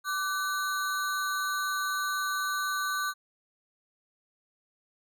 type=ring-modulated tone; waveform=square; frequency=1339 Hz; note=E6; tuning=27 cents sharp; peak=-26 dBFS; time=0.04-3.14 s; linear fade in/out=50 ms; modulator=169 Hz; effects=none